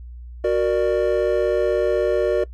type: chord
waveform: triangle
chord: Gb augmented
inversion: none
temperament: equal with one note detuned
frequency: 370 / 466.2 / 592.8 Hz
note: Gb4 / Bb4 / D5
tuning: 0 / 0 / +16 cents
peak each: -19 dBFS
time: 0.44-2.44 s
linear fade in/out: 5 ms
effects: noise-tail reverb RT60 0.1 s tail -21 dB re dry + added 60 Hz sine -34 dBFS peak until 2.53 s